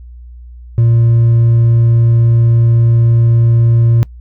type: tone with hard clipping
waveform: sine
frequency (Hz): 116.4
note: A#2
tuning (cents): -2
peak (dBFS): -7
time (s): 0.78-4.03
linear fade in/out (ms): 0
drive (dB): 2
effects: noise-tail reverb RT60 0.1 s tail -23 dB re dry + added 60 Hz sine -30 dBFS peak until 4.2 s